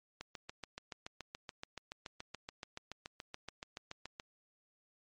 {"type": "click train", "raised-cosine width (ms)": 0.2, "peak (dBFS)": -26, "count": 29, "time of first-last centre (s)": [0.21, 4.199], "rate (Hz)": 7.02, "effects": ["MP3 48 kbps"]}